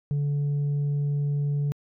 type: tone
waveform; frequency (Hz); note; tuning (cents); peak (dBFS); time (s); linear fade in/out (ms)
sine; 144.2; D3; -31; -20; 0.11-1.72; 0
effects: tanh soft clip ceiling -22 dBFS